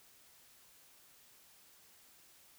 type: silence
effects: white hiss -63 dBFS RMS until 2.58 s